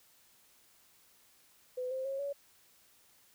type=tone with pitch steps; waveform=sine; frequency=504 / 523.3 / 543.3 / 564.1 Hz; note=B4 / C5 / C#5 / C#5; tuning=+35 / 0 / -35 / +30 cents; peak=-34 dBFS; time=1.77-2.33 s; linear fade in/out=10 ms; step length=140 ms; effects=white hiss -65 dBFS RMS until 3.34 s